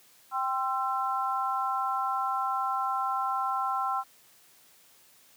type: chord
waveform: sine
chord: C major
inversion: second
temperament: equal with one note detuned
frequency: 784 / 1046.5 / 1340 Hz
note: G5 / C6 / E6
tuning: 0 / 0 / +28 cents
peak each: -31 dBFS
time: 0.31-4.04 s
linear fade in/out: 50 ms
effects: white hiss -59 dBFS RMS until 5.36 s + high-pass 100 Hz 12 dB/octave